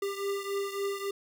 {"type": "beating tone pair", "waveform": "square", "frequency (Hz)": [397, 400.6], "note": ["G4", "G4"], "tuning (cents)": [22, 38], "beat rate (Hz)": 3.6, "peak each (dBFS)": [-33, -37], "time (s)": [0.02, 1.11], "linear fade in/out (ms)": 5, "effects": []}